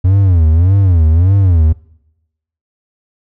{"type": "tone with vibrato", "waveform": "triangle", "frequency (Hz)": 88.2, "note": "F2", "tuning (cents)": 18, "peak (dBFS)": -4, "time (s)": [0.04, 1.73], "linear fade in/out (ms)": 10, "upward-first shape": "sine", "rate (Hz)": 1.7, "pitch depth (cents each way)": 210, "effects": ["noise-tail reverb RT60 0.9 s tail -23 dB re dry"]}